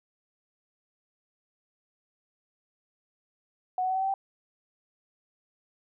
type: tone with pitch steps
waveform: sine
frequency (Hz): 737 / 745.6 / 754.2 / 763 / 771.9 / 780.8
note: F#5 / F#5 / F#5 / G5 / G5 / G5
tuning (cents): -7 / +13 / +33 / -47 / -27 / -7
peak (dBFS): -25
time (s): 3.78-4.14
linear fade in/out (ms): 2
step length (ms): 60
effects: none